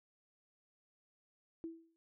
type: tone with exponential decay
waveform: sine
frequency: 328.9 Hz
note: E4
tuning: 4 cents flat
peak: -38 dBFS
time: 1.64-1.96 s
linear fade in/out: 0 ms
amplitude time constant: 68 ms
effects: none